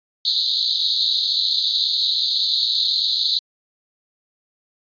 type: band-pass noise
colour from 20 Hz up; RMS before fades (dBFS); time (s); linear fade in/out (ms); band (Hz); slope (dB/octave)
white; -20; 0.25-3.39; 2; 3700 to 4400; 96
effects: resampled to 11025 Hz